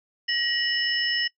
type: tone cluster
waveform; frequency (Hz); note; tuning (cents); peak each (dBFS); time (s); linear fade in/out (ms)
sine; 1898 / 2947 / 5260; A#6 / F#7 / E8; +31 / -8 / -5; -27; 0.28-1.28; 10
effects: noise-tail reverb RT60 0.1 s tail -21 dB re dry